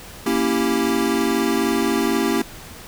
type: chord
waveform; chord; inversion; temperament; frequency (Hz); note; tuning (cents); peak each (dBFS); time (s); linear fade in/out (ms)
square; A# diminished seventh; none; equal; 233.1 / 277.2 / 329.6 / 392; A#3 / C#4 / E4 / G4; 0 / 0 / 0 / 0; -24; 0.26-2.42; 5
effects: pink hiss -39 dBFS RMS until 2.87 s